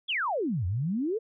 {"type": "exponential two-way sweep", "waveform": "sine", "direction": "down then up", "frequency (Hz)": [3537, 84.2, 476.9], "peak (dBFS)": -26, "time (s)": [0.08, 1.19], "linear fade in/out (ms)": 20, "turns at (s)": 0.66, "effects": []}